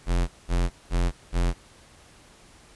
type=tone bursts; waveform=square; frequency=43.65 Hz; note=F1; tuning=in tune; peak=-21 dBFS; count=4; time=0.06-1.54 s; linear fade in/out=50 ms; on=220 ms; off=200 ms; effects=pink hiss -53 dBFS RMS until 2.75 s + resampled to 24000 Hz